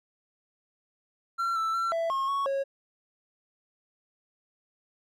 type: tone with pitch steps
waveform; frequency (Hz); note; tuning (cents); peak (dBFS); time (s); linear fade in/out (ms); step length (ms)
triangle; 1363 / 1324 / 1352 / 664 / 1080 / 1110 / 548; F6 / E6 / E6 / E5 / C#6 / C#6 / C#5; -43 / +7 / +43 / +12 / -45 / +2 / -20; -24; 1.38-2.64; 20; 180
effects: none